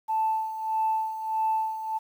sine tone with tremolo, 880 Hz, A5, in tune, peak -21 dBFS, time 0.08-1.99 s, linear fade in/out 20 ms, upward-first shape sine, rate 1.6 Hz, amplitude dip 70%, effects tanh soft clip ceiling -17 dBFS + 9-bit

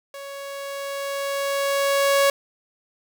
sawtooth tone with level ramp, 557 Hz, C#5, 8 cents sharp, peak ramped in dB -31 to -11 dBFS, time 0.14-2.3 s, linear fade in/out 2 ms, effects none

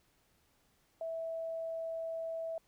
sine tone, 655 Hz, E5, 11 cents flat, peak -36 dBFS, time 1.01-2.58 s, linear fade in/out 2 ms, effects pink hiss -72 dBFS RMS until 2.67 s

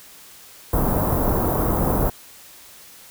pink band-stop noise, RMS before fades -20 dBFS, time 0.73-2.1 s, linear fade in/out 5 ms, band 1100 to 14000 Hz, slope 24 dB/octave, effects white hiss -45 dBFS RMS until 3.1 s

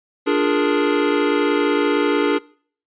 square chord, Bb dominant seventh, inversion first, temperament equal, 293.7 / 349.2 / 415.3 / 466.2 Hz, D4 / F4 / Ab4 / Bb4, 0 / 0 / 0 / 0 cents, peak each -20 / -25 / -21 / -23 dBFS, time 0.26-2.39 s, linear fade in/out 20 ms, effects noise-tail reverb RT60 0.5 s tail -23 dB re dry + resampled to 8000 Hz

